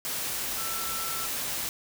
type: tone in noise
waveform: sine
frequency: 1336 Hz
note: E6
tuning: 23 cents sharp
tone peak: -37 dBFS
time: 0.58-1.26 s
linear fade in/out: 0 ms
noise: white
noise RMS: -32 dBFS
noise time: 0.05-1.69 s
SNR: -8 dB
effects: none